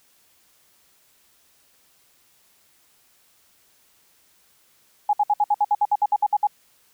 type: tone bursts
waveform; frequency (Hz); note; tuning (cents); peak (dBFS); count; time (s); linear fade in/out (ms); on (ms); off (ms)
sine; 830.6; G#5; 0; -15; 14; 5.09-6.471; 5; 42; 61
effects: white hiss -60 dBFS RMS until 6.93 s